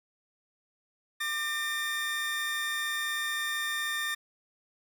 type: tone pair together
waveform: 30% pulse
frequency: 1190.1 / 1813 Hz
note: D6 / A#6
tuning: +23 / -49 cents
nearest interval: perfect fifth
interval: 728 cents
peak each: -35 / -28 dBFS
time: 1.2-4.15 s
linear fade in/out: 10 ms
effects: none